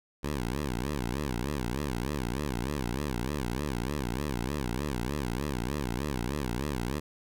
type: tone with vibrato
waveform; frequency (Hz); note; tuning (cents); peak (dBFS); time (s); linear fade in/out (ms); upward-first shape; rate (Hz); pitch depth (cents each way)
10% pulse; 65.7; C2; +8; -22; 0.23-7; 10; sine; 3.3; 230
effects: none